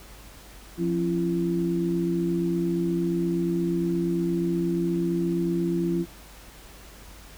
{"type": "tone cluster", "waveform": "sine", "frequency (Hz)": [174.8, 269.3, 337.8], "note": ["F3", "C#4", "E4"], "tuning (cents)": [2, -50, 42], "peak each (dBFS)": [-26, -33, -25], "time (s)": [0.77, 6.06], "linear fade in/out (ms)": 50, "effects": ["added 50 Hz sine -48 dBFS peak until 7.37 s", "pink hiss -48 dBFS RMS until 7.37 s"]}